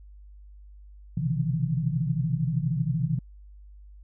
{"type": "tone cluster", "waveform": "sine", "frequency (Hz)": [125.5, 134.1, 155.4, 168.2], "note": ["B2", "C3", "D#3", "E3"], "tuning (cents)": [28, 43, -2, 35], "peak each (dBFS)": [-30, -30, -28, -29], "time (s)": [1.17, 3.19], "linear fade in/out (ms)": 5, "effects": ["added 50 Hz sine -45 dBFS peak until 4.03 s"]}